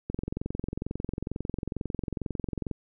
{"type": "click train", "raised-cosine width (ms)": 3, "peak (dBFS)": -18, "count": 59, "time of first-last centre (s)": [0.1, 2.713], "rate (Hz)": 22.2, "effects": []}